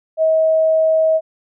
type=tone; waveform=sine; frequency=638 Hz; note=D#5; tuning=43 cents sharp; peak=-11 dBFS; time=0.17-1.21 s; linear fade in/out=50 ms; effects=none